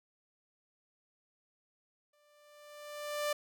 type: tone with exponential growth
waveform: sawtooth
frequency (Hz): 591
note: D5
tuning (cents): +11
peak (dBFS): -26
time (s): 2.13-3.33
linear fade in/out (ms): 5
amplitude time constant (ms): 260
effects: none